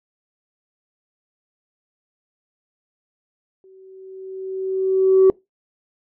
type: tone with exponential growth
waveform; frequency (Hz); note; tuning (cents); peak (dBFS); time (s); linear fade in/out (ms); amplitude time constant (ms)
sine; 380; F#4; +46; -6; 3.64-5.3; 1; 360
effects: noise-tail reverb RT60 0.2 s tail -24 dB re dry + tanh soft clip ceiling -6 dBFS